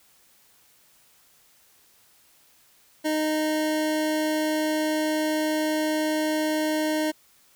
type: tone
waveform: 25% pulse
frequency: 309.1 Hz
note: D#4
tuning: 11 cents flat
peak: -19 dBFS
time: 3.04-7.12 s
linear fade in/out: 20 ms
effects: white hiss -59 dBFS RMS until 7.55 s